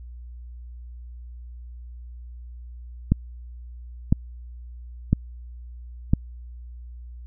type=click train; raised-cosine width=5 ms; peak=-4 dBFS; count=4; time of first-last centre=3.12-6.135 s; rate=0.995 Hz; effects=added 60 Hz sine -37 dBFS peak until 7.26 s